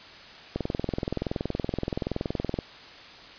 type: click train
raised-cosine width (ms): 2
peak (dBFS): -14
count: 44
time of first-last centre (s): 0.56-2.588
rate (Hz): 21.2
effects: white hiss -46 dBFS RMS until 3.38 s + resampled to 11025 Hz